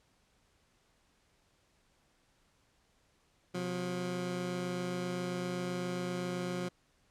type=tone pair together; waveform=20% pulse; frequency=128.7 / 179.24 Hz; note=C3 / F3; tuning=-28 / +45 cents; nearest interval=tritone; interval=573 cents; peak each=-38 / -30 dBFS; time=3.54-6.69 s; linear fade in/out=10 ms; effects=pink hiss -71 dBFS RMS until 7.1 s + low-pass 9000 Hz 12 dB/octave